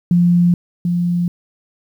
sine tone pair in turn, 174.61 / 174.61 Hz, F3 / F3, 0 / 0 cents, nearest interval unison, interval 0 cents, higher neither, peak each -9 / -14 dBFS, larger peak first, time 0.11-0.54 / 0.85-1.28 s, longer neither, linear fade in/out 2 ms, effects 8-bit

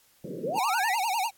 white band-pass noise, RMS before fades -37 dBFS, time 0.24-0.59 s, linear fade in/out 2 ms, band 130 to 560 Hz, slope 96 dB/octave
sine linear sweep, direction up, 356.4 to 2100 Hz, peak -28 dBFS, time 0.42-0.96 s, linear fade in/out 20 ms
square tone with vibrato, 833 Hz, G#5, 5 cents sharp, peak -26 dBFS, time 0.54-1.31 s, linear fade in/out 50 ms, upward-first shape sine, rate 10 Hz, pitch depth 220 cents each way
effects white hiss -62 dBFS RMS until 1.37 s + AAC 64 kbps

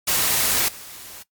white noise with level steps, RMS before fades -20 / -39 dBFS, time 0.07-1.23 s, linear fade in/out 10 ms, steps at 0.68 s, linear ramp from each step 5 ms, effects noise-tail reverb RT60 0.1 s tail -17 dB re dry + MP3 96 kbps

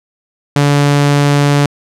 sawtooth tone, 143.7 Hz, D3, 37 cents flat, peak -4 dBFS, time 0.56-1.66 s, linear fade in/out 2 ms, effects low-pass 9000 Hz 12 dB/octave

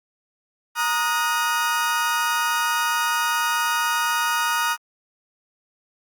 35% pulse chord, D# minor, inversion second, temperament equal with one note detuned, 932.3 / 1244.5 / 1448.7 Hz, A#5 / D#6 / F#6, 0 / 0 / -37 cents, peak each -23 dBFS, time 0.75-4.77 s, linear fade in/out 50 ms, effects Opus 48 kbps

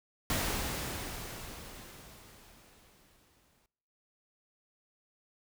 pink noise with exponential decay, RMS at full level -31 dBFS, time 0.3-3.66 s, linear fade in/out 1 ms, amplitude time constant 730 ms, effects noise-tail reverb RT60 1.0 s tail -23 dB re dry

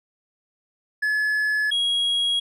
triangle tone pair in turn, 1710 / 3300 Hz, A6 / G#7, -50 / -12 cents, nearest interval major seventh, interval 1138 cents, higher second, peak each -18 dBFS, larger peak neither, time 1.02-1.71 / 1.71-2.4 s, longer neither, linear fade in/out 10 ms, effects resampled to 32000 Hz

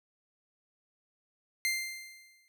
sawtooth tone with exponential decay, 2093 Hz, C7, in tune, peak -23 dBFS, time 1.65-2.48 s, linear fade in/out 0 ms, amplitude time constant 180 ms, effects none

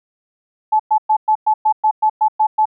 sine tone bursts, 863 Hz, A5, 34 cents flat, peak -10 dBFS, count 11, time 0.72-2.656 s, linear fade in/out 10 ms, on 76 ms, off 110 ms, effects none

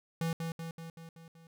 square tone with echo, 164.81 Hz, E3, in tune, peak -31 dBFS, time 0.21-0.33 s, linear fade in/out 2 ms, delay 190 ms, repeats 6, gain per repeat -4 dB, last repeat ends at 1.47 s, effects none

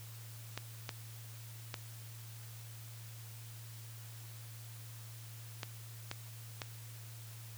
clicks, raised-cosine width 0.2 ms, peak -21 dBFS, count 6, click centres 0.576 / 0.892 / 1.742 / 5.632 / 6.114 / 6.618 s, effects added 113 Hz sine -48 dBFS peak until 7.57 s + white hiss -55 dBFS RMS until 7.57 s

